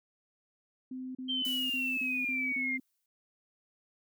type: tone bursts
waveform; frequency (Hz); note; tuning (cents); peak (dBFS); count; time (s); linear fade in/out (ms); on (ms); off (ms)
sine; 257.4; C4; -28; -37; 7; 0.91-2.8; 5; 240; 35
type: exponential sweep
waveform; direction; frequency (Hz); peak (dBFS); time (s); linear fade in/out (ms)
sine; down; 3154 to 2093; -30; 1.28-2.78; 20
type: noise with exponential decay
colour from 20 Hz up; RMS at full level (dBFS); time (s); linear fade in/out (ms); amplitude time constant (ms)
blue; -42; 1.45-3.06; 1; 350
effects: none